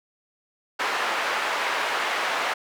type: band-pass noise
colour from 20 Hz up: white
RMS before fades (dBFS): -26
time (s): 0.79-2.54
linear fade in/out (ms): 10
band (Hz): 600 to 1800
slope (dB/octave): 12
effects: none